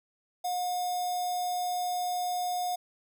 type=tone with notch filter; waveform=square; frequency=719 Hz; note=F#5; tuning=50 cents flat; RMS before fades=-31 dBFS; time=0.44-2.76 s; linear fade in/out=10 ms; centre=2000 Hz; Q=0.73; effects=none